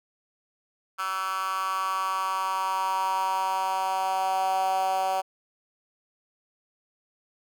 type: tone with high-pass filter sweep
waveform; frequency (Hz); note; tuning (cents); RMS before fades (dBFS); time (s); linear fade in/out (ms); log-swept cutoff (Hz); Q
10% pulse; 189.8; F#3; +44; -27; 0.98-5.22; 20; 1300 to 690; 5.5
effects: none